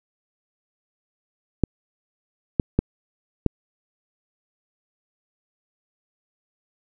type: clicks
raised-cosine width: 3 ms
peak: -4 dBFS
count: 4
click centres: 1.637 / 2.598 / 2.79 / 3.463 s
effects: none